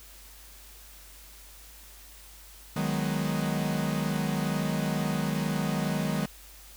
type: chord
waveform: 45% pulse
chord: G# minor seventh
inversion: second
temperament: equal with one note detuned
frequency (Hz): 155.56 / 185.53 / 207.7 / 246.9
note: D#3 / F#3 / G#3 / B3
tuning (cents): 0 / +5 / 0 / 0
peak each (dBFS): -31 / -32 / -32 / -36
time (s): 2.76-6.26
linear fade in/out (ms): 5
effects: added 50 Hz sine -51 dBFS peak until 6.76 s + white hiss -51 dBFS RMS until 6.76 s